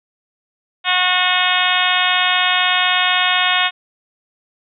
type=harmonic tone; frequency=364.1 Hz; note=F#4; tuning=28 cents flat; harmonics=2 / 3 / 4 / 5 / 6 / 7 / 8 / 9 / 10; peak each=-22 / -22 / -22 / -22 / -22 / -22 / -22 / -22 / -22 dBFS; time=0.84-3.71 s; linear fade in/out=50 ms; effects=none